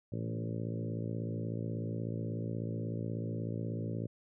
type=harmonic tone with a mistuned harmonic; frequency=56.4 Hz; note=A1; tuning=44 cents sharp; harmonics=2 / 3 / 4 / 5 / 6 / 7 / 8 / 9 / 10; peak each=-37 / -41 / -43 / -45 / -47 / -48 / -49 / -50 / -51 dBFS; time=0.12-4.07 s; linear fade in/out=5 ms; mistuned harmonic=3; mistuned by=-21 cents; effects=none